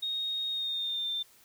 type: tone with pitch glide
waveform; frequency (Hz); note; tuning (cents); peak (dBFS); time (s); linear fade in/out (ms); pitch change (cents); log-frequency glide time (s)
sine; 3729 to 3579; A#7 to A7; 0 to +29; -30; 0.02-1.23; 10; -71; 0.5-1.11
effects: white hiss -60 dBFS RMS until 1.44 s